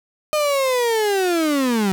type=linear sweep; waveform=35% pulse; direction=down; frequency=615 to 185 Hz; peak=-15 dBFS; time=0.33-1.92 s; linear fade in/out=0 ms; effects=none